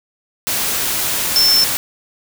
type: tone in noise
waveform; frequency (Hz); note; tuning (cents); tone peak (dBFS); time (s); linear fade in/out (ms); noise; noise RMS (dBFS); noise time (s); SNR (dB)
sine; 5340; E8; +22; -10; 1.36-1.64; 0; white; -19; 0.47-1.77; +6
effects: none